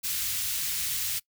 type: band-stop noise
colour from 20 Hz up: white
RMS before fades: -30 dBFS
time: 0.03-1.2 s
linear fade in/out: 20 ms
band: 120 to 2200 Hz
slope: 12 dB/octave
effects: noise-tail reverb RT60 0.1 s tail -23 dB re dry